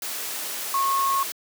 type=tone in noise; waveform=sine; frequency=1092 Hz; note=C#6; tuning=26 cents flat; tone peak=-20 dBFS; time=0.74-1.23 s; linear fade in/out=2 ms; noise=white; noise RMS=-31 dBFS; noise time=0.02-1.32 s; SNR=+8 dB; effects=high-pass 300 Hz 12 dB/octave